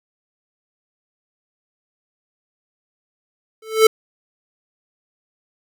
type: tone with exponential growth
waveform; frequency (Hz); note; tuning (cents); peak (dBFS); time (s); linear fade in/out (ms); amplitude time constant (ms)
square; 440; A4; 0; -5; 3.62-3.87; 5; 54
effects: none